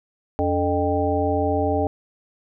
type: harmonic tone with a mistuned harmonic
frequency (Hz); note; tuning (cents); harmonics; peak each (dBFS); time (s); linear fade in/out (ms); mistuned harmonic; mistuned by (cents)
87.31; F2; 0; 1 / 3 / 5 / 7 / 9; -25 / -25 / -25 / -25 / -25; 0.39-1.87; 0; 3; +150
effects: none